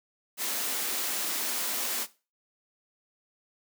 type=high-pass noise; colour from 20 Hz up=white; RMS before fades=-31 dBFS; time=0.37-2.07 s; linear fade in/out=50 ms; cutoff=200 Hz; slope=96 dB/octave; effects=noise-tail reverb RT60 0.3 s tail -17 dB re dry